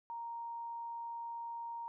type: tone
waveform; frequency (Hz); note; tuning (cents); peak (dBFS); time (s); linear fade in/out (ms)
sine; 932.3; A#5; 0; -40; 0.1-1.88; 0
effects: none